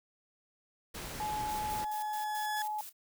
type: noise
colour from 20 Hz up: pink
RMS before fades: -42 dBFS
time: 0.94-1.85 s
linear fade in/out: 10 ms
type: tone with exponential growth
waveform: sawtooth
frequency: 1700 Hz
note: G#6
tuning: 40 cents sharp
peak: -31 dBFS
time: 0.96-2.62 s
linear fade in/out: 1 ms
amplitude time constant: 360 ms
type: tone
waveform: sine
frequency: 849 Hz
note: G#5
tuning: 38 cents sharp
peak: -33 dBFS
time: 1.2-2.81 s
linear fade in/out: 2 ms
type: noise with tremolo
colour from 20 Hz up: blue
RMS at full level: -46 dBFS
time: 1.48-2.93 s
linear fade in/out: 20 ms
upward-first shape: square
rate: 4.6 Hz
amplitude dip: 80%
effects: none